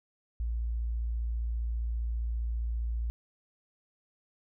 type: tone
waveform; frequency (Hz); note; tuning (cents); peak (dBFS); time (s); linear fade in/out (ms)
sine; 57.5; A#1; -23; -29; 0.4-3.1; 0
effects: none